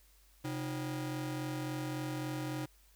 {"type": "ring-modulated tone", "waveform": "40% pulse", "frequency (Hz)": 220, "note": "A3", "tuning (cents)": 0, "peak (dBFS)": -32, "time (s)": [0.44, 2.66], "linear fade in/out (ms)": 10, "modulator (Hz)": 88.2, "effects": ["added 50 Hz sine -63 dBFS peak until 2.95 s", "white hiss -67 dBFS RMS until 2.95 s"]}